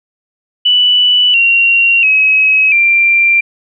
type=tone with pitch steps; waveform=sine; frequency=2968 / 2753 / 2554 / 2369 Hz; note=F#7 / F7 / D#7 / D7; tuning=+5 / -25 / +45 / +14 cents; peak=-6 dBFS; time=0.65-3.41 s; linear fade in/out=10 ms; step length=690 ms; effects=none